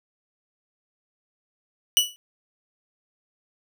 sawtooth tone with exponential decay, 2950 Hz, F#7, 6 cents flat, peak -9 dBFS, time 1.97-2.16 s, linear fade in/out 0 ms, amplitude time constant 40 ms, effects none

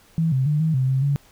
sine tone with pitch steps, 163.1 / 131.5 / 149.5 / 159.5 / 130.4 / 132.6 / 141.6 Hz, E3 / C3 / D3 / D#3 / C3 / C3 / C#3, -18 / +9 / +31 / +43 / -5 / +23 / +37 cents, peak -17 dBFS, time 0.18-1.16 s, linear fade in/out 0 ms, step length 140 ms, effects pink hiss -54 dBFS RMS until 1.31 s

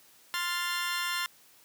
20% pulse chord, F major, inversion second, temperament equal, 1046.5 / 1396.9 / 1760 Hz, C6 / F6 / A6, 0 / 0 / 0 cents, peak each -29 / -29 / -30 dBFS, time 0.34-1.26 s, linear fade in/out 0 ms, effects white hiss -59 dBFS RMS until 1.64 s + high-pass 100 Hz 12 dB/octave

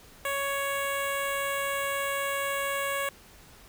10% pulse tone with notch filter, 556 Hz, C#5, 5 cents sharp, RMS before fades -30 dBFS, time 0.25-3.09 s, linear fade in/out 2 ms, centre 4600 Hz, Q 0.98, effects pink hiss -53 dBFS RMS until 3.68 s

